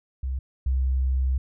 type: tone pair in turn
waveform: sine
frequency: 65.41 / 65.16 Hz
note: C2 / C2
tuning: 0 / -7 cents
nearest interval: unison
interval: 7 cents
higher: first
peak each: -25 / -20 dBFS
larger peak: second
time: 0.23-0.39 / 0.66-1.38 s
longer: second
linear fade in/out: 5 ms
effects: none